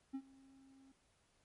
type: tone with ADSR envelope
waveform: triangle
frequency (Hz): 268.9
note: C4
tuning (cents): +47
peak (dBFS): -36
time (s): 0.13-0.92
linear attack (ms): 19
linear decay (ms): 63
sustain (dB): -23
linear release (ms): 4
effects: pink hiss -75 dBFS RMS until 1.44 s + MP3 48 kbps